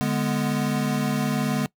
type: chord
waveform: square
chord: G# diminished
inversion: second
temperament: equal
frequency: 146.83 / 207.7 / 246.9 Hz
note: D3 / G#3 / B3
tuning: 0 / 0 / 0 cents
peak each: -27 dBFS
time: 0.01-1.66 s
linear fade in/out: 0 ms
effects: noise-tail reverb RT60 0.1 s tail -21 dB re dry

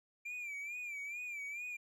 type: tone with vibrato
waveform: triangle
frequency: 2361 Hz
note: D7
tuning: 9 cents sharp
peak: -39 dBFS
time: 0.25-1.77 s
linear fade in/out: 10 ms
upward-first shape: sine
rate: 2.3 Hz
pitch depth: 86 cents each way
effects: none

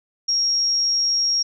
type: tone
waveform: sine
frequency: 5588 Hz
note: F8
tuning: in tune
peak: -17 dBFS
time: 0.28-1.43 s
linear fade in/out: 10 ms
effects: none

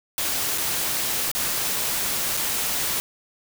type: noise with dropouts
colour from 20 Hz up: white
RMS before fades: -25 dBFS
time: 0.18-3 s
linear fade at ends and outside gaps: 0 ms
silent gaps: 0.577-0.582 / 1.315-1.35 / 2.368-2.373 s
effects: none

